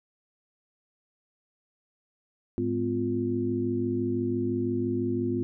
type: tone cluster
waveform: sine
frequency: 106.5 / 209.5 / 255.4 / 349.3 Hz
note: G#2 / G#3 / C4 / F4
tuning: +44 / +15 / -42 / 0 cents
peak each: -33 / -35 / -29 / -29 dBFS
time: 2.58-5.43 s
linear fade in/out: 0 ms
effects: none